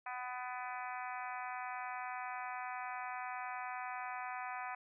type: harmonic tone with a mistuned harmonic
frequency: 249.9 Hz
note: B3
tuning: 21 cents sharp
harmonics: 3 / 4 / 5 / 6 / 7 / 8 / 9 / 10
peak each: -44 / -46 / -48 / -50 / -51 / -52 / -53 / -54 dBFS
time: 0.06-4.75 s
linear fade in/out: 5 ms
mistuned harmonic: 9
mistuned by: +31 cents
effects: none